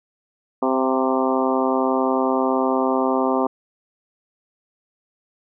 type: harmonic tone with a mistuned harmonic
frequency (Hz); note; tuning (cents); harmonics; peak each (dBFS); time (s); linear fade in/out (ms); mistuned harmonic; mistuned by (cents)
130.81; C3; 0; 2 / 3 / 4 / 5 / 6 / 7 / 8 / 9; -22 / -24 / -25 / -26 / -27 / -27 / -28 / -29; 0.62-3.47; 5; 5; +28
effects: none